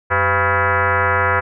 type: tone with frequency modulation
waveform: sine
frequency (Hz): 207.7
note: G#3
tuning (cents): 0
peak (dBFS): -13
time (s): 0.1-1.41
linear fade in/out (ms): 20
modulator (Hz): 298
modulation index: 5.7
effects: none

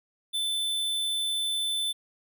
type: tone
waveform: square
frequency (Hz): 3524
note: A7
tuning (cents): +2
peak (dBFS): -27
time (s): 0.33-1.93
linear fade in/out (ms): 20
effects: none

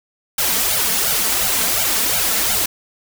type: noise with flanger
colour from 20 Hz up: white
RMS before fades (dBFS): -18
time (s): 0.38-2.66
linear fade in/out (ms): 5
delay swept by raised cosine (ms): 1.3 to 4.6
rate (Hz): 2.8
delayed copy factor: +0.9
effects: none

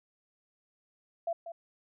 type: tone with echo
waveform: sine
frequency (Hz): 674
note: E5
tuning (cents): +38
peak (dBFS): -29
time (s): 1.27-1.33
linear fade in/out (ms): 5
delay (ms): 190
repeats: 1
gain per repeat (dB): -10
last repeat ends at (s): 1.52
effects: none

